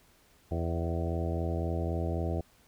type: harmonic tone with a mistuned harmonic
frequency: 83.8 Hz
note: E2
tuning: 29 cents sharp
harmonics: 1 / 2 / 3 / 4 / 5 / 6 / 7 / 8 / 9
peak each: -31 / -37 / -42 / -38 / -41 / -42 / -43 / -41 / -44 dBFS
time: 0.51-2.41 s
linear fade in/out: 5 ms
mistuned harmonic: 8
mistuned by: -35 cents
effects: pink hiss -63 dBFS RMS until 2.67 s